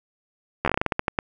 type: slowing click train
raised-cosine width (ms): 0.5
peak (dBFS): -6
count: 13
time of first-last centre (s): 0.65-1.188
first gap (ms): 12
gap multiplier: 1.22
effects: none